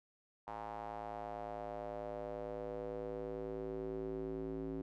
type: tone with band-pass filter sweep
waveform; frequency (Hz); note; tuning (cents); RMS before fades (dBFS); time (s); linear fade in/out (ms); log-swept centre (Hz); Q
square; 54.5; A1; -16; -43; 0.47-4.82; 5; 870 to 320; 3.7
effects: none